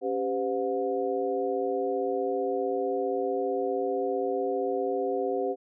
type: tone cluster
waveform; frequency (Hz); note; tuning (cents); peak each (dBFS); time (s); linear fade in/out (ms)
sine; 277.3 / 394.6 / 510 / 718; C#4 / G4 / C5 / F5; +1 / +11 / -44 / +48; -35 / -29 / -30 / -34; 0.01-5.56; 50
effects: none